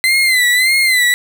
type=tone with vibrato; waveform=35% pulse; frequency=2044 Hz; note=C7; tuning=41 cents flat; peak=-8 dBFS; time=0.04-1.14 s; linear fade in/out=0 ms; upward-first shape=sine; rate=1.7 Hz; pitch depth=87 cents each way; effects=none